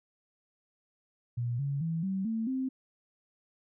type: tone with pitch steps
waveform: sine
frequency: 120 / 140.25 / 163.92 / 191.59 / 223.9 / 261.7 Hz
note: B2 / C#3 / E3 / G3 / A3 / C4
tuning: -49 / +21 / -9 / -39 / +30 / 0 cents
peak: -29 dBFS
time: 1.37-2.69 s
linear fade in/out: 10 ms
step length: 220 ms
effects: none